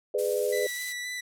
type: chord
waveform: sine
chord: G# diminished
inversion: none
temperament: just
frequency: 415.3 / 498.4 / 598 Hz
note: G#4 / B4 / D5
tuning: 0 / +16 / +31 cents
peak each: -28 / -28 / -31 dBFS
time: 0.14-0.67 s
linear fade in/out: 5 ms
type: noise with tremolo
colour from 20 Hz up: violet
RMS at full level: -32 dBFS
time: 0.18-0.93 s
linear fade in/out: 10 ms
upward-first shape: triangle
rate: 16 Hz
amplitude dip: 25%
type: tone with vibrato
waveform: sawtooth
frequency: 1975.5 Hz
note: B6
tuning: in tune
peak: -29 dBFS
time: 0.52-1.21 s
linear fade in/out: 10 ms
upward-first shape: square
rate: 3.8 Hz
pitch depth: 12 cents each way
effects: low-pass 11000 Hz 12 dB/octave